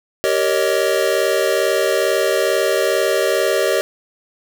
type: chord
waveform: square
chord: Eb dominant seventh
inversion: first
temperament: just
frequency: 388.9 / 466.7 / 560 / 622.3 Hz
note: G4 / Bb4 / Db5 / Eb5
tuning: -14 / +2 / +18 / 0 cents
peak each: -21 / -22 / -21 / -21 dBFS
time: 0.24-3.81 s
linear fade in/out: 0 ms
effects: none